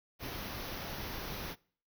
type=band-stop noise; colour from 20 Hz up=pink; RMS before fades=-41 dBFS; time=0.19-1.56 s; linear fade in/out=50 ms; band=6100 to 11000 Hz; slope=96 dB/octave; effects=noise-tail reverb RT60 0.5 s tail -24 dB re dry